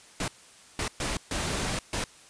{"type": "noise bursts at uneven times", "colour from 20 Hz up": "pink", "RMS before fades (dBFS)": -30, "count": 5, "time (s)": [[0.2, 0.28], [0.79, 0.88], [1, 1.17], [1.31, 1.79], [1.93, 2.04]], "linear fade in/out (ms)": 2, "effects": ["white hiss -53 dBFS RMS until 2.29 s", "resampled to 22050 Hz"]}